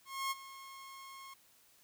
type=tone with ADSR envelope; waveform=sawtooth; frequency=1081 Hz; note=C#6; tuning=44 cents flat; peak=-29 dBFS; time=0.05-1.34 s; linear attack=260 ms; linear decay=28 ms; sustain=-16 dB; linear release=6 ms; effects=white hiss -66 dBFS RMS until 1.83 s